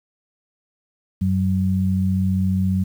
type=tone pair together; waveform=sine; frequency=93.6 / 188.4 Hz; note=F#2 / F#3; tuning=+20 / +32 cents; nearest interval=octave; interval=1212 cents; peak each=-20 / -19 dBFS; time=1.21-2.84 s; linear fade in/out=10 ms; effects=8-bit